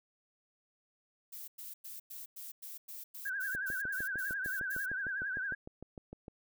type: noise bursts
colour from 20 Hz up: violet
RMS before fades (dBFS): -46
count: 14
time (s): 1.32-4.86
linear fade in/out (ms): 10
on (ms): 160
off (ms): 100
type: tone with vibrato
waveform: sine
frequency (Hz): 1568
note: G6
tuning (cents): 0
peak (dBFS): -34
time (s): 3.25-5.55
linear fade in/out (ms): 10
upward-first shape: triangle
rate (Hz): 11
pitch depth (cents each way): 110
type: click train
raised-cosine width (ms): 2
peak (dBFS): -32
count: 19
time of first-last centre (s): 3.55-6.281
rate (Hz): 6.59
effects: none